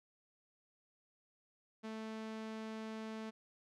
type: tone with low-pass filter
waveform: sawtooth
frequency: 220 Hz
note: A3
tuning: in tune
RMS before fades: -45 dBFS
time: 1.83-3.31 s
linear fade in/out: 20 ms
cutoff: 5900 Hz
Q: 0.53
effects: none